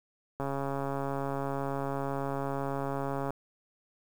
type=click train; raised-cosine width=1 ms; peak=-20 dBFS; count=402; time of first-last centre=0.4-3.306 s; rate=138 Hz; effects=8-bit